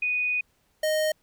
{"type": "tone pair in turn", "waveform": ["sine", "square"], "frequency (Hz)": [2480, 620], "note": ["D#7", "D#5"], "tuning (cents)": [-6, -6], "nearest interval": "2 octaves", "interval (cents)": 2400, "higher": "first", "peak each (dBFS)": -23, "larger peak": "neither", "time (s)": [[0.02, 0.41], [0.83, 1.12]], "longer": "first", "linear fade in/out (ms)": 5, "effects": ["pink hiss -68 dBFS RMS until 1.22 s"]}